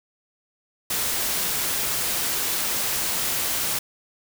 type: noise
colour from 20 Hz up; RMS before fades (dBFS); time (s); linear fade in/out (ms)
white; -25; 0.9-3.79; 5
effects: none